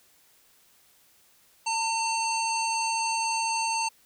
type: harmonic tone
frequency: 902 Hz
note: A5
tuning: 43 cents sharp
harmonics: 1 / 3 / 5 / 7 / 9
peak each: -27 / -32 / -34 / -35 / -37 dBFS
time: 1.66-3.89 s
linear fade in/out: 10 ms
effects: white hiss -61 dBFS RMS until 4.05 s